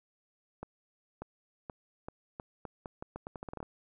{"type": "accelerating click train", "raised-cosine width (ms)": 1, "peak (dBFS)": -26, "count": 17, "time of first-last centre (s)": [0.63, 3.629], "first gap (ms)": 590, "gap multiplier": 0.81, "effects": []}